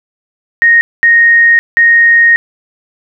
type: tone bursts at uneven times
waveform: sine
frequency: 1862 Hz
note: A#6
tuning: 2 cents flat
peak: -3 dBFS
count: 3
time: 0.62-0.81 / 1.03-1.59 / 1.77-2.36 s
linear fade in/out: 0 ms
effects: none